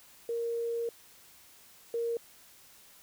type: tone pair in turn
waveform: sine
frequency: 466.2 / 466.2 Hz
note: A#4 / A#4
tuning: 0 / 0 cents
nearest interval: unison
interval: 0 cents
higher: neither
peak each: -30 / -29 dBFS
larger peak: second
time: 0.29-0.89 / 1.94-2.17 s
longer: first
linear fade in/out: 2 ms
effects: white hiss -57 dBFS RMS until 3.02 s